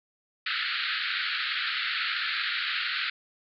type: band-pass noise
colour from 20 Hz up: pink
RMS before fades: -30 dBFS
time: 0.46-3.1 s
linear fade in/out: 5 ms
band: 1300 to 4500 Hz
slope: 96 dB/octave
effects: none